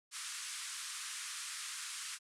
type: band-pass noise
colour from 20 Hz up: white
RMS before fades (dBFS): -44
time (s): 0.11-2.19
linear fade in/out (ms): 50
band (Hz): 1100 to 10000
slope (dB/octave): 48
effects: none